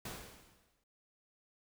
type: noise with exponential decay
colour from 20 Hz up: pink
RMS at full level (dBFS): -42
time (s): 0.05-0.84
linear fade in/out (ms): 5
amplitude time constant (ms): 170
effects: none